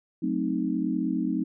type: chord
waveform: sine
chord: F# diminished seventh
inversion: none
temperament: equal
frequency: 185 / 220 / 261.6 / 311.1 Hz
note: F#3 / A3 / C4 / Eb4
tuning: 0 / 0 / 0 / 0 cents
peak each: -31 / -31 / -29 / -29 dBFS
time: 0.22-1.44 s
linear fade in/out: 10 ms
effects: none